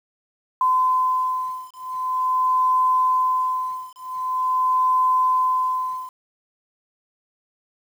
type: beating tone pair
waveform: sine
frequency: 1022 / 1022.45 Hz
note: C6 / C6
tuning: -41 / -40 cents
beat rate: 0.45 Hz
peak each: -21 dBFS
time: 0.61-6.09 s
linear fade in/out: 2 ms
effects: 8-bit